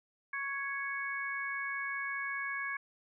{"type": "harmonic tone", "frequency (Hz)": 554.4, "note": "C#5", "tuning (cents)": 0, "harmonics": [2, 3, 4], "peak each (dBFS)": [-41, -37, -39], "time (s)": [0.33, 2.77], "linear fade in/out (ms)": 5, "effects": []}